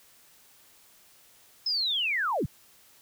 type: linear sweep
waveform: sine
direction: down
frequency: 5220 to 69.5 Hz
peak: -25 dBFS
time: 1.66-2.46 s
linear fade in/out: 5 ms
effects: white hiss -58 dBFS RMS until 3.01 s